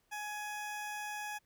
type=tone; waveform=20% pulse; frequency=838 Hz; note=G#5; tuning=15 cents sharp; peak=-34 dBFS; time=0.11-1.39 s; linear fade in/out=20 ms; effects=pink hiss -75 dBFS RMS until 1.45 s